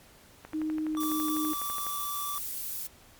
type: click train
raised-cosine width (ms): 0.5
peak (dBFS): -27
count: 18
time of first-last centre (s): 0.45-1.867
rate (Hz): 12
type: tone with pitch glide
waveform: sine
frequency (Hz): 311.1 to 307.7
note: D#4 to D#4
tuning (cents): 0 to -19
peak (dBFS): -28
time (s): 0.53-1.54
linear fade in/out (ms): 20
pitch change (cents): -19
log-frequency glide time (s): 0.81-1.26
type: tone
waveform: square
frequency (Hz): 1162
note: D6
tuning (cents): -19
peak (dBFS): -35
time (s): 0.97-2.38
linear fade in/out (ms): 0
type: noise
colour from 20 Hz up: violet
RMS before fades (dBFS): -35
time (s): 1-2.87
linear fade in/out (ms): 5
effects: pink hiss -56 dBFS RMS until 3.19 s + MP3 96 kbps